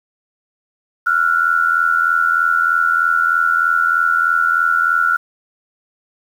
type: tone pair together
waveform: sine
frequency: 1364.8 / 1448 Hz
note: F6 / F#6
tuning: -40 / -38 cents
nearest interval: minor second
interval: 102 cents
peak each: -15 dBFS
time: 1.06-5.17 s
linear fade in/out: 10 ms
effects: 7-bit